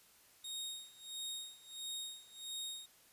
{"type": "tone with tremolo", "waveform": "sawtooth", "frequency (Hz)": 3733, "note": "A#7", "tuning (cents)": 2, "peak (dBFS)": -37, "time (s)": [0.44, 2.86], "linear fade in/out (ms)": 5, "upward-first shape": "sine", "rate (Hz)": 1.5, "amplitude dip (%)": 90, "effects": ["white hiss -65 dBFS RMS until 3.12 s", "resampled to 32000 Hz"]}